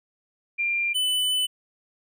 sine / square tone pair in turn, 2386 / 3001 Hz, D7 / F#7, +27 / +24 cents, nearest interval major third, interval 397 cents, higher second, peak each -22 dBFS, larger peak neither, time 0.58-0.94 / 0.94-1.47 s, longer second, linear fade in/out 20 ms, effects none

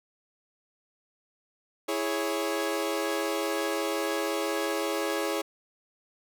sawtooth chord, C# minor, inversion first, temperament equal, 329.6 / 415.3 / 554.4 Hz, E4 / G#4 / C#5, 0 / 0 / 0 cents, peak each -28 dBFS, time 1.88-5.42 s, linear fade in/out 10 ms, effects none

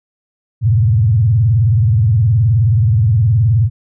sine tone with vibrato, 110.3 Hz, A2, 5 cents sharp, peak -8 dBFS, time 0.61-3.7 s, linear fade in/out 50 ms, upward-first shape sine, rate 19 Hz, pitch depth 280 cents each way, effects none

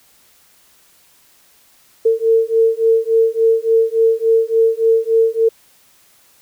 sine beating tone pair, 450 / 453.5 Hz, A4 / A#4, +39 / -48 cents, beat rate 3.5 Hz, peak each -14 dBFS, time 2.05-5.49 s, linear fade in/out 10 ms, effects white hiss -52 dBFS RMS until 6.41 s

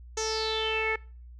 sawtooth tone with low-pass filter sweep, 440.2 Hz, A4, 1 cent sharp, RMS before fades -29 dBFS, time 0.17-0.96 s, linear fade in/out 5 ms, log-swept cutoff 6400 to 2000 Hz, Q 7.7, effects noise-tail reverb RT60 0.4 s tail -23 dB re dry + added 60 Hz sine -44 dBFS peak until 1.39 s

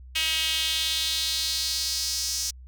sawtooth tone with high-pass filter sweep, 318.9 Hz, D#4, 43 cents sharp, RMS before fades -27 dBFS, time 0.15-2.51 s, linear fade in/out 10 ms, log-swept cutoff 2800 to 5700 Hz, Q 3.2, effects added 63 Hz sine -42 dBFS peak until 2.67 s

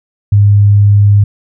sine tone, 102.1 Hz, G#2, 29 cents flat, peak -3 dBFS, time 0.32-1.24 s, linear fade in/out 5 ms, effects none

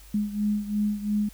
sine beating tone pair, 207.7 / 210.6 Hz, G#3 / G#3, 0 / +24 cents, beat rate 2.9 Hz, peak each -25 / -29 dBFS, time 0.14-1.29 s, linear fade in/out 5 ms, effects added 50 Hz sine -47 dBFS peak until 1.33 s + white hiss -53 dBFS RMS until 1.33 s

